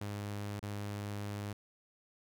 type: tone with dropouts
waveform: sawtooth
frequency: 102.5 Hz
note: G#2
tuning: 22 cents flat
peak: -34 dBFS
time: 0.01-1.53 s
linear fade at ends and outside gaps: 5 ms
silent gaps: 0.596-0.627 s
effects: none